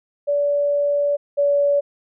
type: tone pair in turn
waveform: sine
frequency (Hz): 576 / 571.4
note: D5 / D5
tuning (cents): -34 / -48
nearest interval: unison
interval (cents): 14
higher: first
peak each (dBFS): -16 / -14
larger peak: second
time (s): 0.27-1.17 / 1.37-1.81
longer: first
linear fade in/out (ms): 20
effects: none